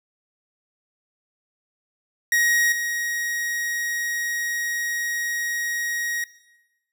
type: tone with level steps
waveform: 45% pulse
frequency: 1888 Hz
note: A#6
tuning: 22 cents sharp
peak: -17 / -24 dBFS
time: 2.32-6.24 s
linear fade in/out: 2 ms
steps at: 2.72 s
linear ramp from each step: 2 ms
effects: noise-tail reverb RT60 1.0 s tail -18 dB re dry